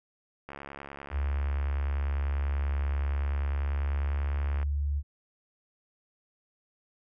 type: click train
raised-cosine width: 0.5 ms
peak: -26 dBFS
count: 292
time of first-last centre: 0.49-4.629 s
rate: 70.3 Hz
type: tone with pitch glide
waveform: sine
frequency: 70.8 to 72 Hz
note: C#2 to D2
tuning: +37 to -34 cents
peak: -26 dBFS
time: 1.11-5.03 s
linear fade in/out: 50 ms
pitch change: +29 cents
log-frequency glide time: 3.22-4.14 s
effects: none